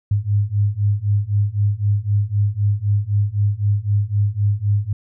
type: beating tone pair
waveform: sine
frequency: 100.6 / 104.5 Hz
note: G2 / G#2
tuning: +45 / +11 cents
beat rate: 3.9 Hz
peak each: -19 / -18 dBFS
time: 0.11-4.93 s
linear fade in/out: 5 ms
effects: none